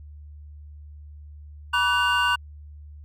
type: tone cluster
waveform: triangle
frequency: 968 / 1152 / 1498 / 2800 Hz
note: B5 / D6 / F#6 / F7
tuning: -35 / -34 / +21 / +4 cents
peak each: -23 / -25 / -21 / -24 dBFS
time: 1.73-2.36 s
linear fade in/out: 10 ms
effects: added 74 Hz sine -40 dBFS peak until 3.04 s